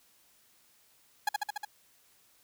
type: tone with echo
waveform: 30% pulse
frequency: 830.6 Hz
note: G#5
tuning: in tune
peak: -22 dBFS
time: 1.27-1.29 s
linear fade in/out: 5 ms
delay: 72 ms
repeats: 5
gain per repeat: -2 dB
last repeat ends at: 1.65 s
effects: white hiss -65 dBFS RMS until 2.43 s